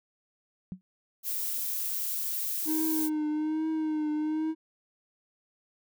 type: tone with exponential decay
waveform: sine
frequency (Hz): 185.2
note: F#3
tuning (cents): +2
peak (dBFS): -30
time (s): 0.72-0.81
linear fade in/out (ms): 0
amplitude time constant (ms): 19
type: noise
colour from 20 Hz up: violet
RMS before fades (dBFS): -32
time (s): 1.23-3.1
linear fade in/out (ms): 50
type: tone with vibrato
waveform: triangle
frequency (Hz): 309.9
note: D#4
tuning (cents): -7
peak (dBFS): -25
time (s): 2.65-4.55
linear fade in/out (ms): 50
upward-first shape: triangle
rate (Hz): 1.2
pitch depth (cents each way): 48
effects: none